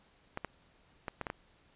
clicks, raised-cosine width 0.5 ms, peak -21 dBFS, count 6, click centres 0.374 / 0.447 / 1.082 / 1.213 / 1.268 / 1.301 s, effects pink hiss -66 dBFS RMS until 1.75 s + resampled to 8000 Hz

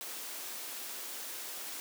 white high-pass noise, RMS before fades -42 dBFS, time 0.01-1.8 s, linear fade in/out 0 ms, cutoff 240 Hz, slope 24 dB/octave, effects none

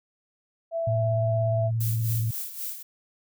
sine tone, 664 Hz, E5, 12 cents sharp, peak -25 dBFS, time 0.71-1.71 s, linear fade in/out 50 ms
sine tone with vibrato, 113.3 Hz, A#2, 49 cents flat, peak -23 dBFS, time 0.87-2.31 s, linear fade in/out 5 ms, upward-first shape sine, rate 17 Hz, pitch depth 39 cents each way
violet noise with tremolo, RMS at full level -32 dBFS, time 1.8-2.83 s, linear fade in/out 10 ms, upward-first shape sine, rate 3.8 Hz, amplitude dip 65%
effects none

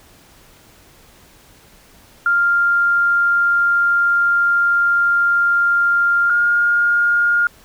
sine tone pair in turn, 1396.9 / 1417.2 Hz, F6 / F6, 0 / +25 cents, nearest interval unison, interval 25 cents, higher second, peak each -12 dBFS, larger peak neither, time 2.26-6.3 / 6.3-7.47 s, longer first, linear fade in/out 2 ms, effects pink hiss -48 dBFS RMS until 7.64 s

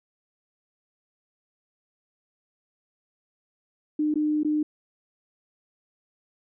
sine tone with dropouts, 302.7 Hz, D#4, 48 cents flat, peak -21 dBFS, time 3.99-4.63 s, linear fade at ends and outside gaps 5 ms, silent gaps 4.141-4.156 / 4.433-4.447 s, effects none

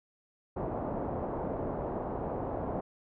white low-pass noise, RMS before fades -35 dBFS, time 0.56-2.81 s, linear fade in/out 10 ms, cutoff 790 Hz, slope 24 dB/octave, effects none

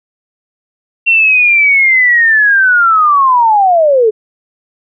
sine linear sweep, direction down, 2736 to 415.3 Hz, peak -5 dBFS, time 1.06-4.11 s, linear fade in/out 20 ms, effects none

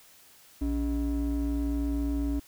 triangle ring-modulated tone, 170.5 Hz, F3, 41 cents flat, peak -21 dBFS, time 0.61-2.4 s, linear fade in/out 10 ms, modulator 113 Hz, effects white hiss -56 dBFS RMS until 2.47 s

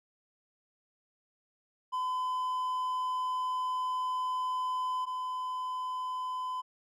triangle tone pair in turn, 1014 / 1014 Hz, B5 / B5, +45 / +45 cents, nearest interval unison, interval 0 cents, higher neither, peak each -28 / -31 dBFS, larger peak first, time 1.92-5.06 / 5.06-6.62 s, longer first, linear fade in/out 20 ms, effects none

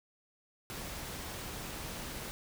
pink noise, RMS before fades -42 dBFS, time 0.7-2.31 s, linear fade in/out 0 ms, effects none

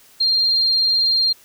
sine tone, 4194 Hz, C8, 3 cents sharp, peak -14 dBFS, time 0.2-1.33 s, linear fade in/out 10 ms, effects white hiss -50 dBFS RMS until 1.44 s

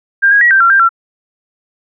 sine tone with pitch steps, 1596 / 1646 / 1916 / 1569 / 1368 / 1586 / 1357 Hz, G6 / G#6 / A#6 / G6 / F6 / G6 / E6, +31 / -16 / +47 / +1 / -36 / +20 / +50 cents, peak -5 dBFS, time 0.22-0.892 s, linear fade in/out 20 ms, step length 96 ms, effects none

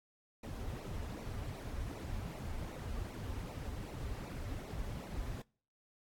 brown noise with flanger, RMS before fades -42 dBFS, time 0.43-5.42 s, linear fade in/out 5 ms, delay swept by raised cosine 0.6 to 6.4 ms, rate 2.6 Hz, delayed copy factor -0.8, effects noise-tail reverb RT60 0.5 s tail -26 dB re dry + AAC 64 kbps

